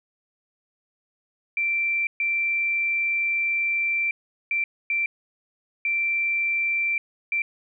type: tone bursts at uneven times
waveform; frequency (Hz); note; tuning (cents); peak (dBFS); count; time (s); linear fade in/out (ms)
sine; 2349; D7; 0; -21; 6; 1.57-2.07 / 2.2-4.11 / 4.51-4.64 / 4.9-5.06 / 5.85-6.98 / 7.32-7.42; 2
effects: none